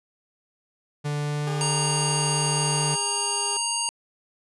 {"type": "tone with pitch glide", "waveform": "45% pulse", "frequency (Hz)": [146.83, 149.22], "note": ["D3", "D3"], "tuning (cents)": [0, 28], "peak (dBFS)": -25, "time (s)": [1.04, 2.96], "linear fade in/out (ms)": 20, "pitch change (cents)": 28, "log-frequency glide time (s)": [1.18, 1.86]}
{"type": "tone", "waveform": "20% pulse", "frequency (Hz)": 405.8, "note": "G#4", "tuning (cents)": -40, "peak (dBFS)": -28, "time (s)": [1.47, 3.57], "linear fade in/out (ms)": 2}
{"type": "harmonic tone", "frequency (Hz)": 934, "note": "A#5", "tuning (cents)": 3, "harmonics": [1, 3, 5, 7, 9, 10], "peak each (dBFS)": [-31, -31, -31, -31, -31, -31], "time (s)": [1.61, 3.89], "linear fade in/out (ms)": 0}
{"effects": ["resampled to 24000 Hz"]}